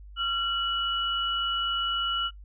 sine tone pair together, 1372.6 / 2938 Hz, F6 / F#7, -30 / -13 cents, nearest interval octave + minor second, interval 1317 cents, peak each -28 dBFS, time 0.16-2.31 s, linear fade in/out 50 ms, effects noise-tail reverb RT60 0.1 s tail -21 dB re dry + added 50 Hz sine -43 dBFS peak until 2.44 s

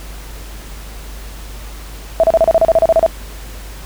sine tone bursts, 656 Hz, E5, 9 cents flat, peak -6 dBFS, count 13, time 2.2-3.063 s, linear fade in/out 0 ms, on 35 ms, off 34 ms, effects added 50 Hz sine -29 dBFS peak until 3.85 s + pink hiss -36 dBFS RMS until 3.85 s

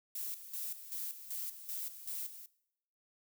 violet noise with tremolo, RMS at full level -40 dBFS, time 0.15-2.46 s, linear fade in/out 5 ms, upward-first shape square, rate 2.6 Hz, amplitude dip 70%, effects noise-tail reverb RT60 0.8 s tail -21 dB re dry

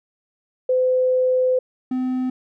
sine / triangle tone pair in turn, 510 / 255.6 Hz, C5 / C4, -44 / -40 cents, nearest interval octave, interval 1196 cents, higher first, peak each -15 / -18 dBFS, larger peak first, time 0.69-1.59 / 1.91-2.3 s, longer first, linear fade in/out 5 ms, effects none

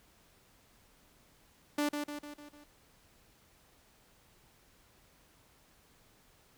sawtooth tone with echo, 293.7 Hz, D4, in tune, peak -25 dBFS, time 1.78-1.89 s, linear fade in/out 5 ms, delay 150 ms, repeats 5, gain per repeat -5 dB, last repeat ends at 2.64 s, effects pink hiss -65 dBFS RMS until 6.57 s

